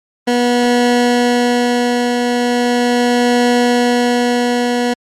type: tone with tremolo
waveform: 20% pulse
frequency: 243 Hz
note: B3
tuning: 28 cents flat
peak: -5 dBFS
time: 0.27-4.94 s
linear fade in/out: 10 ms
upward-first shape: triangle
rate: 0.39 Hz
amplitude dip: 35%
effects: low-pass 8000 Hz 12 dB/octave + Opus 32 kbps